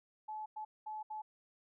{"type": "tone bursts at uneven times", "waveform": "sine", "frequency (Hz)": 860, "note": "A5", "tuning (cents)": -40, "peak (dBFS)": -40, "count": 4, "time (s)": [[0.28, 0.46], [0.56, 0.65], [0.86, 1.03], [1.1, 1.22]], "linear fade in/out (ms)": 10, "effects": []}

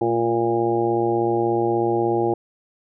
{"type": "harmonic tone with a mistuned harmonic", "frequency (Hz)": 116.54, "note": "A#2", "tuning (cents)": 0, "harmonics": [1, 2, 3, 4, 5, 6, 7], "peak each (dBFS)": [-30, -31, -20, -26, -31, -30, -25], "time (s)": [0.01, 2.34], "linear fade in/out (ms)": 5, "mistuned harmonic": 2, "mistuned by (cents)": -37, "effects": []}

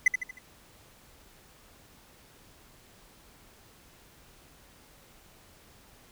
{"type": "tone with echo", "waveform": "triangle", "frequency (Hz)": 2015, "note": "B6", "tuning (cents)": 34, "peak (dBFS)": -14, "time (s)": [0.06, 0.08], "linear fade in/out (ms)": 5, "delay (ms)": 77, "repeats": 4, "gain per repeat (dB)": -7, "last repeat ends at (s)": 0.388, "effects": ["pink hiss -57 dBFS RMS until 6.11 s"]}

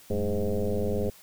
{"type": "tone with frequency modulation", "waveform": "sine", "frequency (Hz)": 212.4, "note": "G#3", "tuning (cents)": 39, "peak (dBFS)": -24, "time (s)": [0.1, 1.1], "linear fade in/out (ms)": 5, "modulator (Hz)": 101, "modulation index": 3.5, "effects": ["white hiss -53 dBFS RMS until 1.22 s"]}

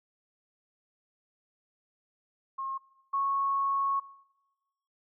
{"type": "tone pair in turn", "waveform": "sine", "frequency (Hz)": [1076, 1101.8], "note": ["C6", "C#6"], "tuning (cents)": [48, -11], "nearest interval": "unison", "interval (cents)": 41, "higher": "second", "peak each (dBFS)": [-32, -26], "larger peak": "second", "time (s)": [[2.58, 2.78], [3.13, 4]], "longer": "second", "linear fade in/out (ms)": 10, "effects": ["noise-tail reverb RT60 1.0 s tail -20 dB re dry"]}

